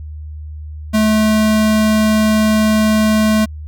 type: tone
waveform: square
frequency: 216 Hz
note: A3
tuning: 32 cents flat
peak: -11 dBFS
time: 0.93-3.46 s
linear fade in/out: 20 ms
effects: added 76 Hz sine -26 dBFS peak until 3.67 s